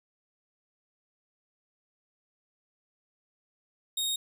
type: tone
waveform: sawtooth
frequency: 3729 Hz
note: A#7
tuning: in tune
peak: -25 dBFS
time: 3.97-4.16 s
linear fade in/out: 5 ms
effects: none